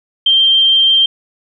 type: tone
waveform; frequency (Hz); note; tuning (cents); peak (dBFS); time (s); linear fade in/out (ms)
sine; 3157; G7; +12; -7; 0.26-1.06; 5
effects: none